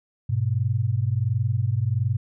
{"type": "tone pair together", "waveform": "sine", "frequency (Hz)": [102.07, 123.47], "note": ["G#2", "B2"], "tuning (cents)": [-30, 0], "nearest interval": "minor third", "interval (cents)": 330, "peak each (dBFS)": -23, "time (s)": [0.29, 2.17], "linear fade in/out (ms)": 10, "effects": []}